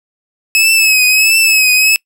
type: tone with vibrato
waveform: sawtooth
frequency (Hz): 2577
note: E7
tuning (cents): -40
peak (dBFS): -4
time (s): 0.55-1.96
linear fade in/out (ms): 0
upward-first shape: triangle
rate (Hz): 1.5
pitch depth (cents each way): 63
effects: noise-tail reverb RT60 0.1 s tail -24 dB re dry